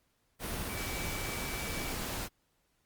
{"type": "tone in noise", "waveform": "sine", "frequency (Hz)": 2300, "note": "D7", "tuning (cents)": -37, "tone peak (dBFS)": -43, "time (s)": [0.67, 1.94], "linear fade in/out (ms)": 50, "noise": "pink", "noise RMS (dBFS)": -37, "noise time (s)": [0.39, 2.29], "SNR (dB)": -9, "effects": ["pink hiss -75 dBFS RMS until 2.85 s", "Opus 48 kbps"]}